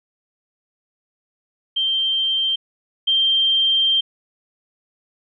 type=tone pair in turn; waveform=sine; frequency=3146 / 3160 Hz; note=G7 / G7; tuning=+6 / +13 cents; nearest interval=unison; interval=7 cents; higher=second; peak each=-17 / -14 dBFS; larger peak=second; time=1.76-2.56 / 3.07-4.01 s; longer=second; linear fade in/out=10 ms; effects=none